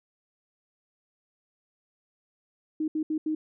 sine tone bursts at uneven times, 311.1 Hz, D#4, in tune, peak -25 dBFS, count 4, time 2.8-2.88 / 2.95-3.03 / 3.1-3.18 / 3.26-3.35 s, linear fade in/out 5 ms, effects none

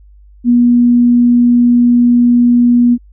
sine tone, 241.4 Hz, B3, 39 cents flat, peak -5 dBFS, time 0.44-2.98 s, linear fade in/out 50 ms, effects added 50 Hz sine -38 dBFS peak until 3.12 s

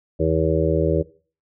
harmonic tone, 80.4 Hz, E2, 43 cents flat, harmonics 1 / 2 / 4 / 5 / 6 / 7, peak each -24 / -24 / -24 / -24 / -24 / -24 dBFS, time 0.19-1.03 s, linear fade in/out 20 ms, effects noise-tail reverb RT60 0.4 s tail -19 dB re dry

